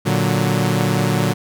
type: chord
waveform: sawtooth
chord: Bb augmented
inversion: none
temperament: equal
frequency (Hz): 116.54 / 146.83 / 185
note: Bb2 / D3 / F#3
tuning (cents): 0 / 0 / 0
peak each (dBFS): -16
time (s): 0.05-1.34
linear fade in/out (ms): 20
effects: none